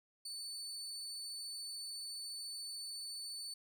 30% pulse tone, 4493 Hz, C#8, 23 cents sharp, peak -40 dBFS, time 0.25-3.54 s, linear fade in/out 5 ms, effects none

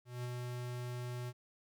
square tone with ADSR envelope, 123.1 Hz, B2, 5 cents flat, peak -38 dBFS, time 0.05-1.33 s, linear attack 190 ms, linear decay 27 ms, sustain -2 dB, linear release 45 ms, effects none

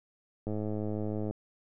click train, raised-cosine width 2 ms, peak -22 dBFS, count 90, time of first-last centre 0.47-1.31 s, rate 106 Hz, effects none

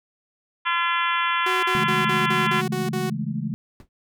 harmonic tone, 341.4 Hz, F4, 39 cents flat, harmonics 3 / 4 / 5 / 6 / 7 / 8 / 9 / 10, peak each -24 / -26 / -28 / -30 / -31 / -32 / -33 / -34 dBFS, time 0.65-2.62 s, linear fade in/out 20 ms
sawtooth tone bursts, 370 Hz, F#4, in tune, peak -22 dBFS, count 8, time 1.46-3.1 s, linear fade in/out 5 ms, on 170 ms, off 40 ms
sine chord, A major seventh, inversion first, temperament equal, 138.59 / 164.81 / 207.7 / 220 Hz, C#3 / E3 / G#3 / A3, 0 / 0 / 0 / 0 cents, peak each -30 dBFS, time 1.75-3.54 s, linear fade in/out 0 ms
brown noise with exponential decay, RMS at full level -37 dBFS, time 3.8-3.89 s, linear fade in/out 1 ms, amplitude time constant 18 ms
effects none

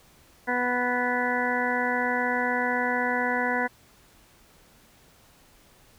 harmonic tone, 246.9 Hz, B3, in tune, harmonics 1 / 2 / 3 / 4 / 6 / 7 / 8, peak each -31 / -31 / -31 / -31 / -31 / -31 / -31 dBFS, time 0.47-3.68 s, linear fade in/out 20 ms, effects pink hiss -57 dBFS RMS until 5.98 s

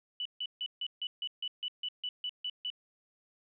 sine tone bursts, 2967 Hz, F#7, 4 cents sharp, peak -33 dBFS, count 13, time 0.2-2.702 s, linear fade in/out 2 ms, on 54 ms, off 150 ms, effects none

